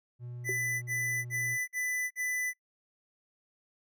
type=tone; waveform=triangle; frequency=121.7 Hz; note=B2; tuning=25 cents flat; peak=-37 dBFS; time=0.19-1.58 s; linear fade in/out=50 ms
type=tone bursts; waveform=square; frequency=1996 Hz; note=B6; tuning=18 cents sharp; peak=-31 dBFS; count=5; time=0.44-2.536 s; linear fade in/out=50 ms; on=380 ms; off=49 ms
type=tone with exponential decay; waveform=sine; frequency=379.8 Hz; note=F#4; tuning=45 cents sharp; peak=-31 dBFS; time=0.49-0.61 s; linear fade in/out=1 ms; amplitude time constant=26 ms
effects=noise-tail reverb RT60 0.1 s tail -23 dB re dry